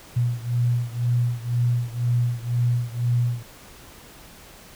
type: beating tone pair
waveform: sine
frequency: 120 / 122 Hz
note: B2 / B2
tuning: -49 / -21 cents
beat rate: 2 Hz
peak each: -22 / -24 dBFS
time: 0.16-3.43 s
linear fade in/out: 10 ms
effects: pink hiss -46 dBFS RMS until 4.75 s